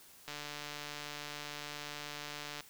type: click train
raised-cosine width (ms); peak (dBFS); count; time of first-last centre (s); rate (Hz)
0.2; -25; 343; 0.28-2.607; 147
effects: white hiss -58 dBFS RMS until 2.69 s